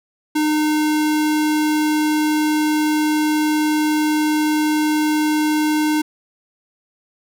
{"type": "tone", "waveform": "square", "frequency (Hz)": 305.1, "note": "D#4", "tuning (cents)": -34, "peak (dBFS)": -16, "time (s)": [0.35, 6.02], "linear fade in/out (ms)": 10, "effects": []}